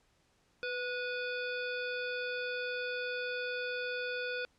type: harmonic tone with a mistuned harmonic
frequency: 496.8 Hz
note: B4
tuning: 10 cents sharp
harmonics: 1 / 3 / 5 / 7 / 9 / 10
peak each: -38 / -38 / -42 / -47 / -49 / -56 dBFS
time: 0.63-4.45 s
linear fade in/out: 0 ms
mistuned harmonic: 3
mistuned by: -35 cents
effects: pink hiss -71 dBFS RMS until 4.58 s + low-pass 8000 Hz 12 dB/octave